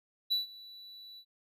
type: tone with ADSR envelope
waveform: triangle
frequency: 3951 Hz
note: B7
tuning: in tune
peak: -24 dBFS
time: 0.3-1.25 s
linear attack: 21 ms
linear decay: 140 ms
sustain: -22 dB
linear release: 68 ms
effects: none